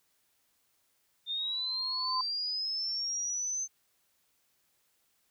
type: linear sweep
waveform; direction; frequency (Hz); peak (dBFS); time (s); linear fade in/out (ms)
sine; up; 3600 to 6250; -31; 1.26-3.68; 50
type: tone with exponential growth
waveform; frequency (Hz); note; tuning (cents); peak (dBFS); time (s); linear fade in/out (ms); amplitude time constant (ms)
sine; 1026; C6; -34; -28; 1.38-2.21; 2; 180
effects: white hiss -73 dBFS RMS until 5.3 s